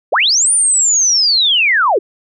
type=linear two-way sweep; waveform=sine; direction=up then down; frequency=326.7 to 9397 to 326.7 Hz; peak=-9 dBFS; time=0.12-1.99 s; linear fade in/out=10 ms; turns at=0.52 s; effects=none